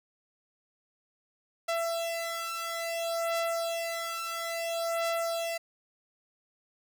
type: beating tone pair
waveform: sawtooth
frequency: 669 / 669.59 Hz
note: E5 / E5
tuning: +25 / +27 cents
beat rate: 0.59 Hz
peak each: -30 / -29 dBFS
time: 1.68-5.58 s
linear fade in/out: 10 ms
effects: none